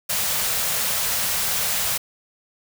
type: band-stop noise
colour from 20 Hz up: white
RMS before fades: -23 dBFS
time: 0.09-1.98 s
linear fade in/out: 10 ms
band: 220 to 430 Hz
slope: 48 dB/octave
effects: none